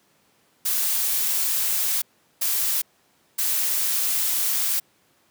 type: noise bursts at uneven times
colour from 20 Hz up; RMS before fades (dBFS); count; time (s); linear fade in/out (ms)
blue; -23; 3; 0.65-2.02 / 2.41-2.82 / 3.38-4.8; 10
effects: pink hiss -62 dBFS RMS until 5.3 s + high-pass 150 Hz 12 dB/octave